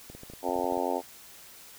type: clicks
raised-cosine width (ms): 2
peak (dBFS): -31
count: 11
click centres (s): 0.1 / 0.15 / 0.234 / 0.3 / 0.336 / 0.491 / 0.56 / 0.591 / 0.643 / 0.723 / 0.774
type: harmonic tone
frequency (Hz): 89.2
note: F2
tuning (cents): +37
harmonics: 3 / 4 / 5 / 6 / 7 / 8 / 9 / 10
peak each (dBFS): -35 / -35 / -35 / -35 / -35 / -35 / -35 / -35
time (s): 0.42-1.02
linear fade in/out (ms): 50
effects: white hiss -50 dBFS RMS until 1.78 s